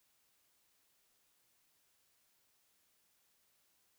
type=silence; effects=white hiss -75 dBFS RMS until 3.98 s